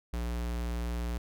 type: tone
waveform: square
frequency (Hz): 59.1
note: A#1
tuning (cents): +24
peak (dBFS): -32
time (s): 0.13-1.18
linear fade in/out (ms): 5
effects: none